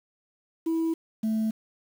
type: tone pair in turn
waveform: sine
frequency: 326.7 / 219.7 Hz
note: E4 / A3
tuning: -15 / -2 cents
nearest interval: perfect fifth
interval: 687 cents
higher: first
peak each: -21 dBFS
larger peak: neither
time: 0.66-0.94 / 1.23-1.51 s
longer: neither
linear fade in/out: 10 ms
effects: tanh soft clip ceiling -22 dBFS + 8-bit